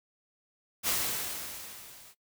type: noise with level ramp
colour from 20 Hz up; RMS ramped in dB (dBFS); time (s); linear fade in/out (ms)
white; -27 to -54; 0.83-2.15; 50
effects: noise-tail reverb RT60 0.1 s tail -20 dB re dry